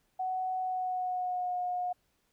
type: tone with pitch glide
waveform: sine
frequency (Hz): 745 to 720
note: F#5 to F#5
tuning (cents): +12 to -47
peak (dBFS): -30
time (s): 0.19-1.93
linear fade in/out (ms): 10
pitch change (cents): -59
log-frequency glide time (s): 0.58-1.6
effects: pink hiss -74 dBFS RMS until 2.32 s